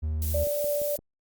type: tone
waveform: triangle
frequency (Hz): 77.6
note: D#2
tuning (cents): -4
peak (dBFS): -24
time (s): 0.02-0.45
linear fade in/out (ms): 20
type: noise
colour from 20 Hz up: violet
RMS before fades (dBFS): -34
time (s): 0.22-0.97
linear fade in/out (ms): 0
type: tone with tremolo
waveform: sine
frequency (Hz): 583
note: D5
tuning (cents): -13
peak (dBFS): -24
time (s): 0.34-0.96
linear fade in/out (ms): 5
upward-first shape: triangle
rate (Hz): 3.3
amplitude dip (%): 25
type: click train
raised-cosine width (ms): 2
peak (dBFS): -29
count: 4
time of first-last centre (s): 0.47-0.99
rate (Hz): 5.77
effects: Opus 48 kbps